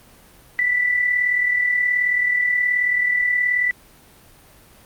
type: tone with amplitude modulation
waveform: sine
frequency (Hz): 1975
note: B6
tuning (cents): 0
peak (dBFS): -14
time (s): 0.59-3.71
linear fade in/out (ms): 0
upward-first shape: sine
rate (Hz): 38.7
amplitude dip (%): 50
effects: pink hiss -49 dBFS RMS until 4.85 s + Opus 32 kbps